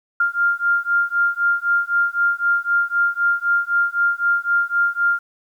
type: beating tone pair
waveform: sine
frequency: 1396.9 / 1400.8 Hz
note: F6 / F6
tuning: 0 / +5 cents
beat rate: 3.9 Hz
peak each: -19 dBFS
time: 0.2-5.19 s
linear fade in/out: 5 ms
effects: 9-bit